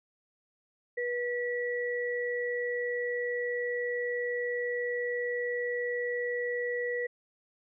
sine tone pair together, 485.8 / 1943 Hz, B4 / B6, -29 / -29 cents, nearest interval 2 octaves, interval 2400 cents, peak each -31 / -34 dBFS, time 0.97-7.07 s, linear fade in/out 10 ms, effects none

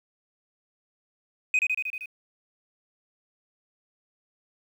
sine tone with echo, 2507 Hz, D#7, 12 cents sharp, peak -16 dBFS, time 1.54-1.59 s, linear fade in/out 2 ms, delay 78 ms, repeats 6, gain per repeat -3 dB, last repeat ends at 2.058 s, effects tanh soft clip ceiling -18 dBFS + 9-bit

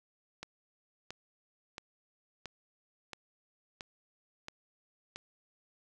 click train, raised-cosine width 0.2 ms, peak -24 dBFS, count 8, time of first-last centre 0.43-5.16 s, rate 1.48 Hz, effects none

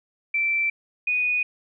sine tone pair in turn, 2337 / 2476 Hz, D7 / D#7, -9 / -9 cents, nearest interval minor second, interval 100 cents, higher second, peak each -20 dBFS, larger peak neither, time 0.34-0.7 / 1.07-1.43 s, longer neither, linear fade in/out 5 ms, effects none

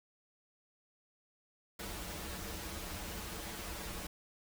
pink noise with comb filter, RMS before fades -43 dBFS, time 1.79-4.07 s, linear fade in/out 5 ms, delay 7.7 ms, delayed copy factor -0.9, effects none

